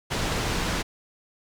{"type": "low-pass noise", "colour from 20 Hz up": "pink", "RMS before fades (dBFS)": -27, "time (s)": [0.1, 0.83], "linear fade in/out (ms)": 20, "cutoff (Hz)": 6500, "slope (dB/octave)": 12, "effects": []}